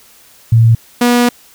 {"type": "tone pair in turn", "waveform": ["sine", "sawtooth"], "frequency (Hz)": [114.3, 242.2], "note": ["A#2", "B3"], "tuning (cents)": [-34, -34], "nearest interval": "octave + minor second", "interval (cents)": 1300, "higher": "second", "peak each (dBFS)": -4, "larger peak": "neither", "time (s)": [[0.52, 0.75], [1.01, 1.29]], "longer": "second", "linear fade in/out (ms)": 5, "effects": ["white hiss -44 dBFS RMS until 1.54 s"]}